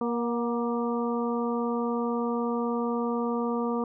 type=harmonic tone with a mistuned harmonic; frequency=236.2 Hz; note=A#3; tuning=23 cents sharp; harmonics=1 / 2 / 3 / 4 / 5; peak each=-28 / -30 / -38 / -36 / -36 dBFS; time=0.01-3.84 s; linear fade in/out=2 ms; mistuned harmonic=3; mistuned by=+32 cents; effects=none